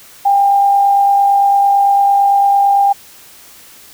sine tone with amplitude modulation, 799 Hz, G5, 33 cents sharp, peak -6 dBFS, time 0.25-2.93 s, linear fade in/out 10 ms, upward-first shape sine, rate 48.9 Hz, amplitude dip 30%, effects white hiss -40 dBFS RMS until 3.93 s

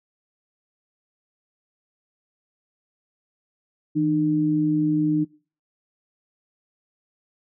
sine tone pair together, 159.77 / 303.7 Hz, D#3 / D#4, +46 / -42 cents, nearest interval major seventh, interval 1112 cents, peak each -25 / -19 dBFS, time 3.95-5.25 s, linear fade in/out 20 ms, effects noise-tail reverb RT60 0.4 s tail -23 dB re dry

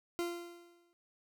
40% pulse tone with exponential decay, 345.3 Hz, F4, 20 cents flat, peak -31 dBFS, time 0.19-0.93 s, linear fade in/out 0 ms, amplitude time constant 160 ms, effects none

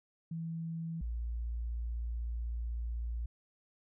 sine tone pair in turn, 164.4 / 58.01 Hz, E3 / A#1, -4 / -8 cents, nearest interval octave + tritone, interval 1804 cents, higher first, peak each -36 / -34 dBFS, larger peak second, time 0.31-1.01 / 1.01-3.26 s, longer second, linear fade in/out 5 ms, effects none

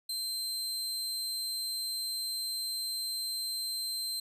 sawtooth tone, 4120 Hz, C8, 28 cents flat, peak -30 dBFS, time 0.09-4.2 s, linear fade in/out 5 ms, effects resampled to 32000 Hz

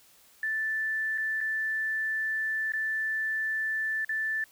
sine tone with dropouts, 1760 Hz, A6, in tune, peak -27 dBFS, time 0.43-4.44 s, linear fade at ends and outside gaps 2 ms, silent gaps 1.177-1.181 / 1.406-1.411 / 2.721-2.735 / 4.048-4.092 s, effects white hiss -59 dBFS RMS until 4.51 s

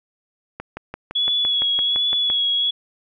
click train, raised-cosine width 0.5 ms, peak -15 dBFS, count 11, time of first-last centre 0.6-2.301 s, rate 5.88 Hz
sine tone with vibrato, 3373 Hz, G#7, 26 cents sharp, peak -17 dBFS, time 1.15-2.71 s, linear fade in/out 10 ms, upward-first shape sine, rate 1.3 Hz, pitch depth 28 cents each way
effects none

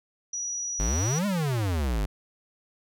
sine tone, 5830 Hz, F#8, 26 cents flat, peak -29 dBFS, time 0.33-1.19 s, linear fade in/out 5 ms
square exponential two-way sweep, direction up then down, 46.25 to 211.1 to 46.25 Hz, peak -25 dBFS, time 0.79-2.06 s, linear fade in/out 10 ms, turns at 1.26 s
effects none

